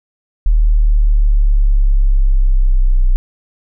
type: exponential sweep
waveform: sine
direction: down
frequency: 38.89 to 30.87 Hz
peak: -7 dBFS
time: 0.46-3.16 s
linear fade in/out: 0 ms
effects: none